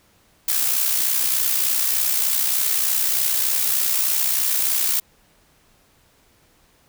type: noise with amplitude modulation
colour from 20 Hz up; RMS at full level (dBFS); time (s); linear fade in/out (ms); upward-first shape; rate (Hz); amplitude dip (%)
blue; -18; 0.48-5; 5; sine; 63.3; 50
effects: pink hiss -58 dBFS RMS until 6.88 s